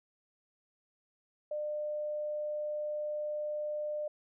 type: tone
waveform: sine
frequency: 600 Hz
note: D5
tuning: 37 cents sharp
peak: -33 dBFS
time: 1.51-4.08 s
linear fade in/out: 5 ms
effects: none